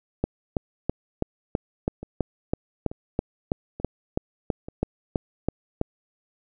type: two click trains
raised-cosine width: 2 ms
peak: -9 / -22 dBFS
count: 18 / 4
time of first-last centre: 0.24-5.814 / 2.03-4.685 s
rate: 3.05 / 1.13 Hz
effects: none